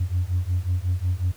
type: beating tone pair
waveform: sine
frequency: 87.31 / 92.81 Hz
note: F2 / F#2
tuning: 0 / +6 cents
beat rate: 5.5 Hz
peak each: -23 dBFS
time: 0-1.32 s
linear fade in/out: 10 ms
effects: tanh soft clip ceiling -16 dBFS + pink hiss -50 dBFS RMS until 1.36 s